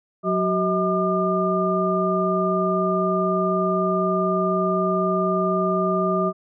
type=tone cluster; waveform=sine; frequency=183 / 378.1 / 636 / 1204 Hz; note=F#3 / F#4 / D#5 / D6; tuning=-19 / +38 / +38 / +43 cents; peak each=-24 dBFS; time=0.23-6.33 s; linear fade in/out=50 ms; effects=none